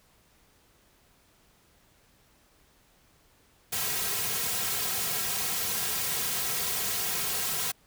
white noise with comb filter, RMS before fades -30 dBFS, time 3.72-7.72 s, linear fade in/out 10 ms, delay 3.4 ms, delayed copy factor -1, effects pink hiss -63 dBFS RMS until 7.86 s

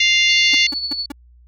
harmonic tone, 698.5 Hz, F5, in tune, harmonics 3 / 4 / 5 / 6 / 7 / 8 / 9, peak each -16 / -17 / -19 / -23 / -30 / -27 / -29 dBFS, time 0-0.67 s, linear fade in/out 5 ms
sine tone with tremolo, 4438 Hz, C#8, 1 cent sharp, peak -19 dBFS, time 0.29-1.06 s, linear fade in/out 5 ms, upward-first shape sine, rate 13 Hz, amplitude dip 50%
45% pulse tone bursts, 285.1 Hz, C#4, 49 cents sharp, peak -25 dBFS, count 4, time 0.53-1.12 s, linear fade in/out 5 ms, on 20 ms, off 170 ms
effects added 60 Hz sine -45 dBFS peak until 1.47 s

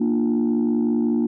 sine chord, Bb major, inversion none, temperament equal with one note detuned, 233.1 / 298.5 / 349.2 Hz, Bb3 / D4 / F4, 0 / +28 / 0 cents, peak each -18 / -22 / -24 dBFS, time 0-1.27 s, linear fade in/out 10 ms, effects tanh soft clip ceiling -13 dBFS

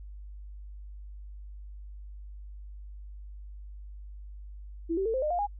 sine tone with pitch steps, 332.4 / 386.3 / 448.9 / 521.6 / 606.1 / 704.3 / 818.5 Hz, E4 / G4 / A4 / C5 / D#5 / F5 / G#5, +15 / -25 / +35 / -5 / -46 / +14 / -25 cents, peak -26 dBFS, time 4.89-5.471 s, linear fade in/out 20 ms, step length 83 ms, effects added 50 Hz sine -41 dBFS peak until 5.59 s

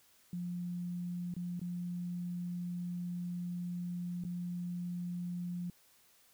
sine tone with dropouts, 176.3 Hz, F3, 17 cents sharp, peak -36 dBFS, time 0.33-5.7 s, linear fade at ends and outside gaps 2 ms, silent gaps 1.34-1.365 / 1.595-1.615 / 4.239-4.249 s, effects white hiss -66 dBFS RMS until 6.33 s

